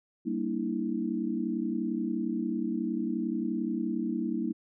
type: chord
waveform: sine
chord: E half-diminished seventh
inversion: first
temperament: equal with one note detuned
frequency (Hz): 196 / 233.1 / 293.7 / 324.9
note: G3 / Bb3 / D4 / E4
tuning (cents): 0 / 0 / 0 / -25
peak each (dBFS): -35 / -32 / -36 / -33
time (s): 0.25-4.53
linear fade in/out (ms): 20
effects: none